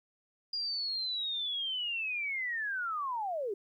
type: linear sweep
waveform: sine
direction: down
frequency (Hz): 4849 to 375.2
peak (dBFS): -32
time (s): 0.53-3.54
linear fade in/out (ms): 5
effects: 12-bit